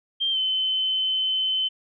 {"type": "tone with pitch glide", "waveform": "sine", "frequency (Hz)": [3170, 3058], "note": ["G7", "G7"], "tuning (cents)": [19, -44], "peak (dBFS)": -21, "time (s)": [0.2, 1.69], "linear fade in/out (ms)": 20, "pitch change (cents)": -63, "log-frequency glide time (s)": [0.31, 0.38], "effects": []}